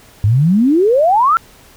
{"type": "exponential sweep", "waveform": "sine", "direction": "up", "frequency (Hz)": [97.1, 1387], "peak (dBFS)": -8, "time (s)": [0.24, 1.37], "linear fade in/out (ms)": 0, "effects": ["pink hiss -44 dBFS RMS until 1.76 s"]}